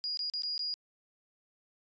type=tone with dropouts; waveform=sine; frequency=4872 Hz; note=D#8; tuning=37 cents flat; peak=-32 dBFS; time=0.04-0.74 s; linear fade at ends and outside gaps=0 ms; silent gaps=0.172-0.192 / 0.299-0.337 / 0.421-0.434 / 0.579-0.593 s; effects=resampled to 16000 Hz